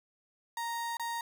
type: tone with dropouts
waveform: 35% pulse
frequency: 932.3 Hz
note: A#5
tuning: in tune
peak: -32 dBFS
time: 0.57-1.21 s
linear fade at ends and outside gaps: 2 ms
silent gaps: 0.97-0.996 s
effects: none